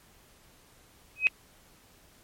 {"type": "tone with exponential growth", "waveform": "sine", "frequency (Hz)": 2532, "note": "D#7", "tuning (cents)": 30, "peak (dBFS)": -14, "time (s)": [1.16, 1.27], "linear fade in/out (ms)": 0, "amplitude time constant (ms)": 23, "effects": ["pink hiss -59 dBFS RMS until 2.23 s", "MP3 64 kbps"]}